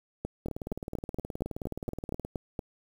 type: two click trains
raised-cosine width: 2 ms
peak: -22 / -19 dBFS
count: 35 / 11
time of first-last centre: 0.46-2.249 / 0.25-2.592 s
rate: 19 / 4.27 Hz
effects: 8-bit